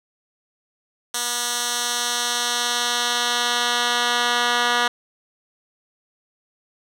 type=tone with band-pass filter sweep; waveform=10% pulse; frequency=241.3 Hz; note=B3; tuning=40 cents flat; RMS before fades=-22 dBFS; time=1.14-4.88 s; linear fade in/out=5 ms; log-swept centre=7600 to 2400 Hz; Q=0.87; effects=none